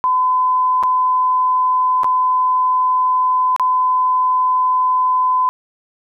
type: tone with dropouts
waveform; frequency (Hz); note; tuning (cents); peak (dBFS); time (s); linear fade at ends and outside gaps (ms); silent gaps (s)
sine; 1014; B5; +45; -12; 0.04-5.49; 0; 0.828-0.835 / 2.034-2.044 / 3.563-3.597
effects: none